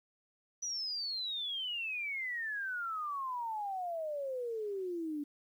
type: exponential sweep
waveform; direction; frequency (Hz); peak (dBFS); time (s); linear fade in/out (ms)
sine; down; 5960 to 285.5; -35; 0.62-5.24; 10
effects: 11-bit